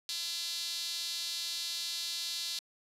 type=tone with high-pass filter; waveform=sawtooth; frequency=339.4 Hz; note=F4; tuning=49 cents flat; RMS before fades=-37 dBFS; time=0.09-2.59 s; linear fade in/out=0 ms; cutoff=4100 Hz; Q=3.5; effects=resampled to 32000 Hz + 9-bit